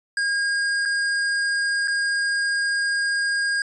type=tone with dropouts; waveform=square; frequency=1623 Hz; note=G#6; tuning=40 cents flat; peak=-21 dBFS; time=0.17-3.62 s; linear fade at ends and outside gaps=2 ms; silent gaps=0.853-0.857 / 1.875-1.88 s; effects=resampled to 22050 Hz